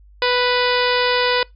harmonic tone with a mistuned harmonic, 493.9 Hz, B4, in tune, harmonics 1 / 2 / 3 / 4 / 5 / 6 / 7 / 8 / 9 / 10, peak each -19 / -22 / -24 / -25 / -26 / -27 / -27 / -28 / -29 / -29 dBFS, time 0.22-1.43 s, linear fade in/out 2 ms, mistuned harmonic 7, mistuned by +22 cents, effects noise-tail reverb RT60 0.2 s tail -25 dB re dry + added 50 Hz sine -44 dBFS peak until 1.55 s

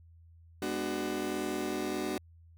35% pulse chord, G# half-diminished seventh, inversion none, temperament just, 207.7 / 249.2 / 299 / 373.8 Hz, G#3 / B3 / D4 / F#4, 0 / +16 / +31 / +18 cents, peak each -39 / -38 / -35 / -34 dBFS, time 0.62-2.18 s, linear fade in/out 2 ms, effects added 83 Hz sine -54 dBFS peak until 2.57 s

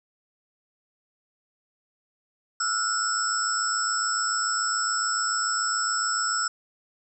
sine tone cluster, 1325 / 1432 / 5300 / 7740 Hz, E6 / F6 / E8 / B8, +9 / +43 / +9 / -36 cents, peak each -29 dBFS, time 2.6-6.48 s, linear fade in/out 5 ms, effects none

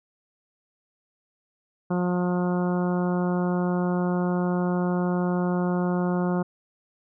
harmonic tone, 178.7 Hz, F3, 40 cents sharp, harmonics 1 / 2 / 3 / 4 / 5 / 6 / 7 / 8, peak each -23 / -29 / -33 / -35 / -37 / -39 / -40 / -41 dBFS, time 1.9-6.43 s, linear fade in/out 10 ms, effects none

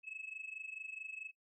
sine tone with amplitude modulation, 2587 Hz, E7, 33 cents flat, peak -39 dBFS, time 0.03-1.32 s, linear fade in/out 50 ms, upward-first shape sine, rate 24.6 Hz, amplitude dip 85%, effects noise-tail reverb RT60 0.1 s tail -21 dB re dry + tanh soft clip ceiling -38 dBFS

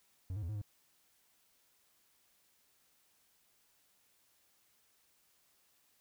triangle tone with pitch steps, 92.3 / 106.1 / 83.8 / 107 / 103 Hz, F#2 / G#2 / E2 / A2 / G#2, -4 / +38 / +29 / -48 / -14 cents, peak -35 dBFS, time 0.3-0.615 s, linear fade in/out 0 ms, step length 63 ms, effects white hiss -72 dBFS RMS until 6 s

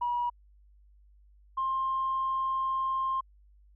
sine tone pair in turn, 965 / 1058.7 Hz, B5 / C6, -40 / +20 cents, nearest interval major second, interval 160 cents, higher second, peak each -26 dBFS, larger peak neither, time 0.01-0.3 / 1.57-3.21 s, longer second, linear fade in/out 10 ms, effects tanh soft clip ceiling -22 dBFS + added 50 Hz sine -56 dBFS peak until 3.75 s

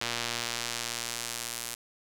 sawtooth tone with band-pass filter sweep, 118.2 Hz, A#2, 24 cents sharp, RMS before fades -35 dBFS, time 0.01-1.75 s, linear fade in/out 5 ms, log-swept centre 4000 to 10000 Hz, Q 0.79, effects 9-bit

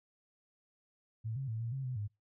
sine tone with pitch steps, 111.5 / 135 / 111.5 / 115.7 / 134.5 / 127 / 103.7 Hz, A2 / C#3 / A2 / A#2 / C3 / B2 / G#2, +23 / -45 / +23 / -13 / +48 / +49 / -2 cents, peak -35 dBFS, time 1.24-2.08 s, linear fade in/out 20 ms, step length 120 ms, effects noise-tail reverb RT60 0.2 s tail -24 dB re dry

